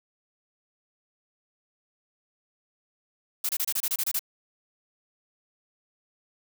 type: noise bursts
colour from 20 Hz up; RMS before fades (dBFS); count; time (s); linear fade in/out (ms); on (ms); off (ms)
blue; -27; 10; 3.44-4.193; 5; 51; 27
effects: none